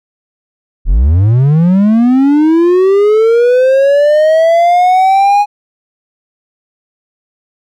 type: linear sweep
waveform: triangle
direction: up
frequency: 34.79 to 830.6 Hz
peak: -3 dBFS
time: 0.85-5.46 s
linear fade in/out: 50 ms
effects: none